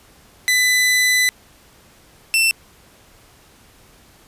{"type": "tone pair in turn", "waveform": "sawtooth", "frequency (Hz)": [2000, 2680], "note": ["B6", "E7"], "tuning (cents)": [21, 28], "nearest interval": "perfect fourth", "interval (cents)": 507, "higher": "second", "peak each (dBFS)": -10, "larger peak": "neither", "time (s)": [[0.48, 1.29], [2.34, 2.51]], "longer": "first", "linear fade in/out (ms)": 0, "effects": ["pink hiss -50 dBFS RMS until 4.27 s", "resampled to 32000 Hz"]}